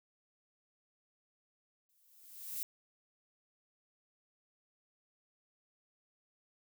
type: noise with exponential growth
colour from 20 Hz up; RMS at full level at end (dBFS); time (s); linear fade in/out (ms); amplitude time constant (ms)
violet; -37; 1.89-2.63; 1; 160
effects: none